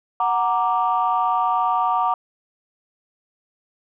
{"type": "chord", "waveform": "sine", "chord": "Gb augmented", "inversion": "none", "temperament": "equal", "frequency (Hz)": [740, 932.3, 1174.7], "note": ["Gb5", "Bb5", "D6"], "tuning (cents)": [0, 0, 0], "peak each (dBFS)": -21, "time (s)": [0.2, 2.14], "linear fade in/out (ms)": 2, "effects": ["tanh soft clip ceiling -9 dBFS"]}